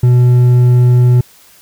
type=tone with hard clipping; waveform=triangle; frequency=123.47 Hz; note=B2; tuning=in tune; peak=-6 dBFS; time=0.03-1.21 s; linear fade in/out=5 ms; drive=7 dB; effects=white hiss -44 dBFS RMS until 1.61 s